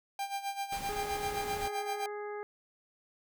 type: tone with tremolo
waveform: 45% pulse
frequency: 794 Hz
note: G5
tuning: 22 cents sharp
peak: -32 dBFS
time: 0.19-2.06 s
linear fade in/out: 2 ms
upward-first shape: sine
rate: 7.7 Hz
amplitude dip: 75%
type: noise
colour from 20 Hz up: pink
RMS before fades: -43 dBFS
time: 0.72-1.68 s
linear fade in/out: 5 ms
type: harmonic tone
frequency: 415.3 Hz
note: G#4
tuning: in tune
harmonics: 1 / 2 / 3 / 4 / 5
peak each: -38 / -44 / -48 / -50 / -52 dBFS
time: 0.89-2.43 s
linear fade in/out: 0 ms
effects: none